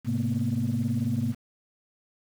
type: tone cluster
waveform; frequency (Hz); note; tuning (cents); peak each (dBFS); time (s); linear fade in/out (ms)
sine; 106.8 / 131.2 / 225.2 / 243.5; G#2 / C3 / A3 / B3; +49 / +5 / +40 / -24; -29; 0.04-1.35; 50
effects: tanh soft clip ceiling -17 dBFS + 8-bit